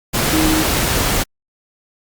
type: tone in noise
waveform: sine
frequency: 314.2 Hz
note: D#4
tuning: 17 cents sharp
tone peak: -15 dBFS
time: 0.32-0.64 s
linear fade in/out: 20 ms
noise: pink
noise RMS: -17 dBFS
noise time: 0.13-1.24 s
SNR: -1 dB
effects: Opus 48 kbps